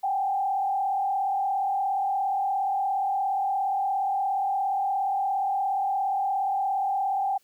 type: tone with frequency modulation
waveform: sine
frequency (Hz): 784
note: G5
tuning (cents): 0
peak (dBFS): -23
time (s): 0.03-7.38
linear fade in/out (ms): 10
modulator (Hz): 37.1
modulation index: 0.93
effects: white hiss -65 dBFS RMS until 7.43 s